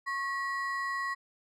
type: ring-modulated tone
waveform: triangle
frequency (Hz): 1507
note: F#6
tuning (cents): +31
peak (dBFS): -26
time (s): 0.06-1.15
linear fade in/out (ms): 20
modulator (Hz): 412
effects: none